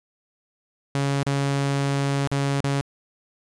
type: tone with dropouts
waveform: sawtooth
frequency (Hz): 139.5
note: C#3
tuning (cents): +11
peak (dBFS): -17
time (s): 0.95-2.81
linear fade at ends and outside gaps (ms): 0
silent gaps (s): 1.231-1.265 / 2.273-2.316 / 2.606-2.642
effects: resampled to 22050 Hz